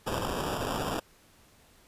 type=noise with sample-and-hold; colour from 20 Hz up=white; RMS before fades=-32 dBFS; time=0.06-1 s; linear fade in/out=10 ms; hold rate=2100 Hz; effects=pink hiss -60 dBFS RMS until 1.87 s + resampled to 32000 Hz